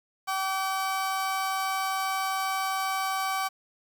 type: tone pair together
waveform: 35% pulse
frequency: 767.5 / 1150 Hz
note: G5 / D6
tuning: -37 / -37 cents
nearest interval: perfect fifth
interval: 700 cents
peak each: -28 dBFS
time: 0.27-3.49 s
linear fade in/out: 20 ms
effects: 9-bit